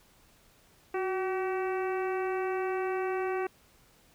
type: harmonic tone with a mistuned harmonic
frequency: 381 Hz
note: G4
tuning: 49 cents flat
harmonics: 1 / 2 / 3 / 4 / 5 / 6 / 7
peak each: -30 / -36 / -40 / -42 / -44 / -46 / -47 dBFS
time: 0.94-3.47 s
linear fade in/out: 5 ms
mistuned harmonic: 1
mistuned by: -47 cents
effects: pink hiss -62 dBFS RMS until 4.14 s